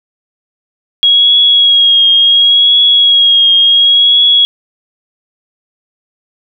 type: tone with vibrato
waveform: sine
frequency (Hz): 3299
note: G#7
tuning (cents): -12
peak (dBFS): -4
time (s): 1.03-4.45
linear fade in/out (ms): 0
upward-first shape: triangle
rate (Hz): 0.7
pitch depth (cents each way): 33
effects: none